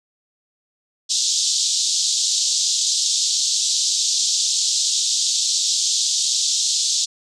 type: band-pass noise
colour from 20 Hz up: white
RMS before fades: -20 dBFS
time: 1.09-7.06 s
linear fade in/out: 20 ms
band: 3500 to 7500 Hz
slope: 48 dB/octave
effects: none